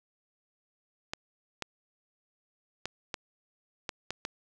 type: clicks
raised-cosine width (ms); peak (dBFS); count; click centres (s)
0.2; -16; 7; 1.135 / 1.623 / 2.856 / 3.142 / 3.892 / 4.106 / 4.251
effects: none